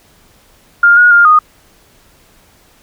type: tone with pitch steps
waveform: sine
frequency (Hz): 1405 / 1445 / 1405 / 1236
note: F6 / F#6 / F6 / D#6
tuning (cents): +10 / -41 / +10 / -12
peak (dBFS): -3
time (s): 0.83-1.39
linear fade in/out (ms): 5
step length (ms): 140
effects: pink hiss -48 dBFS RMS until 2.82 s